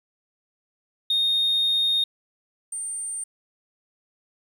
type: tone pair in turn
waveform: sine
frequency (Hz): 3695 / 8839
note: A#7 / C#9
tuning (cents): -16 / -6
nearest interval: octave + minor third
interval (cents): 1510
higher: second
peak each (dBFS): -17 / -28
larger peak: first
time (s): 1.1-2.04 / 2.72-3.24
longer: first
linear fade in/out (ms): 5
effects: tanh soft clip ceiling -17 dBFS + 9-bit